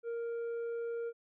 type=tone with tanh clipping; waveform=triangle; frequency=466.2 Hz; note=A#4; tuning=in tune; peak=-36 dBFS; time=0.03-1.13 s; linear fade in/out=50 ms; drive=9 dB; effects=none

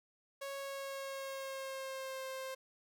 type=tone with pitch glide; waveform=sawtooth; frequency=552 to 527.1 Hz; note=C#5 to C5; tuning=-7 to +13 cents; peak=-37 dBFS; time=0.41-2.55 s; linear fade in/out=10 ms; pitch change=-80 cents; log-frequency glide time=0.57-2.25 s; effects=none

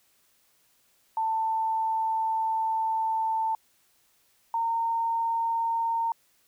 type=tone pair in turn; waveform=sine; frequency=890 / 916.6 Hz; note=A5 / A#5; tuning=+20 / -29 cents; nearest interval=minor second; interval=51 cents; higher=second; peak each=-24 dBFS; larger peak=neither; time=1.17-3.55 / 4.54-6.12 s; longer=first; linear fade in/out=2 ms; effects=white hiss -66 dBFS RMS until 6.47 s

